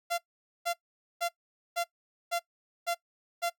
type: tone bursts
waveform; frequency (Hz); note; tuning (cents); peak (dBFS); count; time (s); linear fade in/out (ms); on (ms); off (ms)
sawtooth; 688; F5; -26; -24; 7; 0.1-3.501; 20; 83; 470
effects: noise-tail reverb RT60 0.1 s tail -19 dB re dry